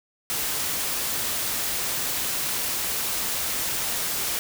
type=noise; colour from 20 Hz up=white; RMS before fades=-27 dBFS; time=0.3-4.39 s; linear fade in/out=0 ms; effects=none